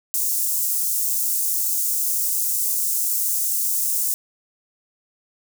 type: high-pass noise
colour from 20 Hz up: white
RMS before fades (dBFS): -22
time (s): 0.14-4.14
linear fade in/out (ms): 0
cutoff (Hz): 6700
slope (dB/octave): 24
effects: none